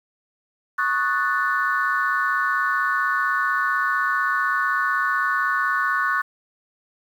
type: chord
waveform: sine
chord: D# half-diminished seventh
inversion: third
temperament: equal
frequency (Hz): 1108.7 / 1244.5 / 1480 / 1760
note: C#6 / D#6 / F#6 / A6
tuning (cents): 0 / 0 / 0 / 0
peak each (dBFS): -23 / -28 / -22 / -26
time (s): 0.78-6.22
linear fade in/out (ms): 10
effects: tanh soft clip ceiling -10 dBFS + 8-bit